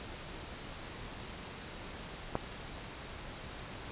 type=click; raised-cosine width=1 ms; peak=-16 dBFS; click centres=2.354 s; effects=pink hiss -45 dBFS RMS until 3.91 s + resampled to 8000 Hz